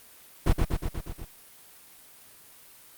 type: noise with echo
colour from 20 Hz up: brown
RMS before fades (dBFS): -19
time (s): 0.46-0.53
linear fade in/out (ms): 10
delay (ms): 120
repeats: 6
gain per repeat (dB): -3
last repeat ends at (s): 1.25
effects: white hiss -52 dBFS RMS until 2.97 s + Opus 32 kbps